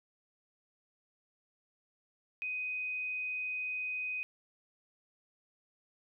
sine tone, 2503 Hz, D#7, 10 cents sharp, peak -34 dBFS, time 2.42-4.23 s, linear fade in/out 0 ms, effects none

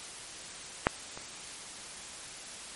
clicks, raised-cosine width 0.5 ms, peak -6 / -25 dBFS, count 2, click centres 0.869 / 1.175 s, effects white hiss -44 dBFS RMS until 2.75 s + MP3 48 kbps

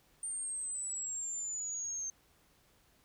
sine exponential sweep, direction down, 8870 to 6310 Hz, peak -36 dBFS, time 0.23-2.1 s, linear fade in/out 2 ms, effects pink hiss -68 dBFS RMS until 3.04 s

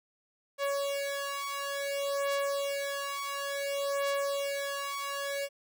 sawtooth beating tone pair, 560 / 560.57 Hz, C#5 / C#5, +18 / +19 cents, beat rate 0.57 Hz, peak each -30 dBFS, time 0.58-5.49 s, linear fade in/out 50 ms, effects none

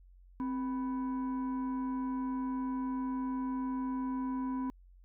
sine tone pair together, 261.6 / 987.7 Hz, C4 / B5, 0 / 0 cents, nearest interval octave + major seventh, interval 2300 cents, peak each -31 / -39 dBFS, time 0.4-4.7 s, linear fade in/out 0 ms, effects tanh soft clip ceiling -29 dBFS + added 45 Hz sine -55 dBFS peak until 5.04 s

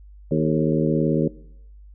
harmonic tone with a mistuned harmonic, 77.9 Hz, D#2, 3 cents sharp, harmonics 2 / 3 / 4 / 5 / 6 / 7, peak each -22 / -24 / -25 / -26 / -27 / -27 dBFS, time 0.31-1.28 s, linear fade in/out 5 ms, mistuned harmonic 6, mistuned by -54 cents, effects noise-tail reverb RT60 0.8 s tail -21 dB re dry + added 50 Hz sine -42 dBFS peak until 1.94 s

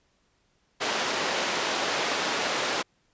pink band-pass noise, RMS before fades -28 dBFS, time 0.8-2.83 s, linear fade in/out 20 ms, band 410 to 5700 Hz, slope 12 dB/octave, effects pink hiss -69 dBFS RMS until 3.13 s + resampled to 16000 Hz

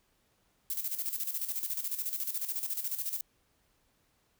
violet noise with tremolo, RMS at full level -33 dBFS, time 0.7-3.21 s, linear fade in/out 2 ms, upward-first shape square, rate 14 Hz, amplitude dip 65%, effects pink hiss -72 dBFS RMS until 4.39 s

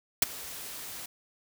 white noise with ADSR envelope, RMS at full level -19 dBFS, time 0.22-1.06 s, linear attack 4 ms, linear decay 17 ms, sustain -22 dB, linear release 5 ms, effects none

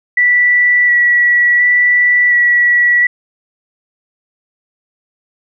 sine tone with vibrato, 1951 Hz, B6, 22 cents flat, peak -7 dBFS, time 0.17-3.07 s, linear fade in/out 5 ms, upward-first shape square, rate 0.7 Hz, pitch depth 11 cents each way, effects none

